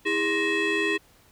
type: tone with frequency modulation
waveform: sine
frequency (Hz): 1139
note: C#6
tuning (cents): +47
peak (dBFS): -19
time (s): 0.05-0.98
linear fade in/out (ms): 20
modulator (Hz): 732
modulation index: 2.4
effects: tanh soft clip ceiling -21 dBFS + pink hiss -58 dBFS RMS until 1.31 s